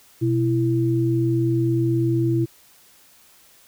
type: tone pair together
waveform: sine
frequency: 124.27 / 333 Hz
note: B2 / E4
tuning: +11 / +18 cents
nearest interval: octave + perfect fourth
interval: 1707 cents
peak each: -20 dBFS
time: 0.21-2.46 s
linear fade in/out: 20 ms
effects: white hiss -53 dBFS RMS until 3.67 s